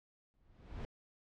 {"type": "noise with exponential growth", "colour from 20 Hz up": "brown", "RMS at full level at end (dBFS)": -38, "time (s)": [0.34, 0.85], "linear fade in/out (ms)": 0, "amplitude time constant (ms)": 110, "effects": ["low-pass 4000 Hz 12 dB/octave"]}